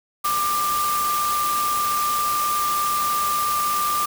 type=tone in noise; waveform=sine; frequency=1189 Hz; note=D6; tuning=21 cents sharp; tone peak=-20 dBFS; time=0.24-4.06 s; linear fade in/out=10 ms; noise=white; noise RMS=-28 dBFS; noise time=0.24-4.06 s; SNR=+5 dB; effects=none